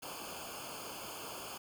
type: noise with comb filter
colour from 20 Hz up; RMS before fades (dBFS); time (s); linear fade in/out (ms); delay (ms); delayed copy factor
pink; -45; 0.02-1.58; 10; 0.52; -1
effects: none